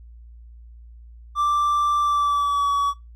triangle tone with pitch glide, 1174.7 to 1134.7 Hz, D6 to C#6, 0 to +40 cents, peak -16 dBFS, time 1.35-2.94 s, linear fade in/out 50 ms, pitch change -60 cents, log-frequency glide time 2.01-2.71 s, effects noise-tail reverb RT60 0.2 s tail -18 dB re dry + added 58 Hz sine -41 dBFS peak until 3.15 s

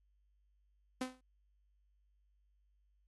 sawtooth tone with exponential decay, 256.3 Hz, C4, 36 cents flat, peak -29 dBFS, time 1.01-1.21 s, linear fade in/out 5 ms, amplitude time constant 42 ms, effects added 50 Hz sine -70 dBFS peak until 3.07 s + AAC 32 kbps

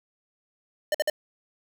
square tone bursts, 604 Hz, D5, 48 cents sharp, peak -22 dBFS, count 3, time 0.92-1.099 s, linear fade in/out 2 ms, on 25 ms, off 52 ms, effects 9-bit

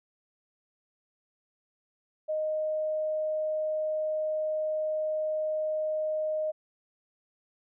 sine tone, 620 Hz, D#5, 6 cents flat, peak -27 dBFS, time 2.28-6.52 s, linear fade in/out 20 ms, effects none

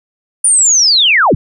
sine linear sweep, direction down, 9560 to 53.6 Hz, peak -6 dBFS, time 0.44-1.35 s, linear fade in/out 5 ms, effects none

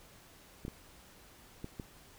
clicks, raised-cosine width 3 ms, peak -27 dBFS, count 4, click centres 0.651 / 0.681 / 1.644 / 1.798 s, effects pink hiss -58 dBFS RMS until 2.18 s

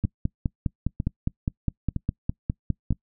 two click trains, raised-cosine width 5 ms, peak -14 / -11 dBFS, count 4 / 15, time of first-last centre 0.04-2.925 / 0.05-2.907 s, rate 1.04 / 4.9 Hz, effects noise-tail reverb RT60 0.1 s tail -25 dB re dry

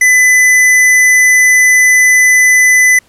square tone, 2005 Hz, B6, 26 cents sharp, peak -5 dBFS, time 0.01-2.99 s, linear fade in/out 5 ms, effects pink hiss -49 dBFS RMS until 3.08 s + low-pass 12000 Hz 12 dB/octave

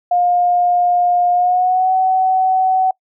sine tone with pitch glide, 710 to 752.2 Hz, F5 to F#5, +28 to +28 cents, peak -11 dBFS, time 0.11-2.91 s, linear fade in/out 5 ms, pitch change +100 cents, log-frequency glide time 1.32-1.93 s, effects noise-tail reverb RT60 0.1 s tail -25 dB re dry

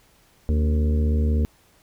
harmonic tone with a mistuned harmonic, 76.2 Hz, D#2, 36 cents flat, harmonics 1 / 2 / 3 / 4 / 5 / 6 / 7, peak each -18 / -34 / -27 / -37 / -37 / -34 / -43 dBFS, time 0.49-1.45 s, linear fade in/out 0 ms, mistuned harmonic 4, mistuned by -85 cents, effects pink hiss -58 dBFS RMS until 1.82 s

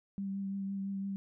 sine tone with vibrato, 196 Hz, G3, in tune, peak -34 dBFS, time 0.18-1.16 s, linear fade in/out 0 ms, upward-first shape triangle, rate 5.9 Hz, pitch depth 20 cents each way, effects none

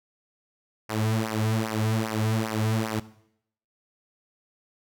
sawtooth tone with flanger, 110 Hz, A2, in tune, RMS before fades -26 dBFS, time 0.89-3 s, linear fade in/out 10 ms, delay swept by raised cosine 0.26 to 3.66 ms, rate 2.5 Hz, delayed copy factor -0.9, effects noise-tail reverb RT60 0.7 s tail -17 dB re dry

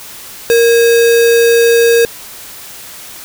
sine tone with sample-and-hold, 466.2 Hz, A#4, in tune, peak -5 dBFS, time 0.5-2.05 s, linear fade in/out 0 ms, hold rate 2100 Hz, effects white hiss -31 dBFS RMS until 3.24 s

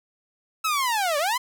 sawtooth linear two-way sweep, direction down then up, 1318.5 to 560 to 1054 Hz, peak -18 dBFS, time 0.64-1.38 s, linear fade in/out 10 ms, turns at 1.18 s, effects none

